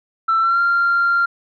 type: tone with pitch glide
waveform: sine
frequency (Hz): 1333 to 1387.2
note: E6 to F6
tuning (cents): +19 to -12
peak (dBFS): -12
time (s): 0.28-1.26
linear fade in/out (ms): 10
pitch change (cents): +69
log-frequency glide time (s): 0.4-0.6
effects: tanh soft clip ceiling -10 dBFS